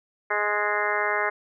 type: harmonic tone with a mistuned harmonic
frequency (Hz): 208.4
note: G#3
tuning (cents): +6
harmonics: 2 / 3 / 4 / 5 / 6 / 7 / 8 / 9 / 10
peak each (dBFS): -31 / -31 / -31 / -31 / -31 / -31 / -31 / -31 / -31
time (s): 0.3-1.3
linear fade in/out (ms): 10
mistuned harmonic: 9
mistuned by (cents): -29
effects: none